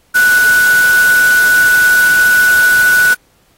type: tone in noise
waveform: sine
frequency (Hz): 1480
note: F#6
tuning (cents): 0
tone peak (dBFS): -6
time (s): 0.14-3.15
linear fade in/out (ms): 20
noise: white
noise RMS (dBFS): -20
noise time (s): 0.14-3.15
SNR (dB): +11
effects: pink hiss -54 dBFS RMS until 3.57 s + AAC 48 kbps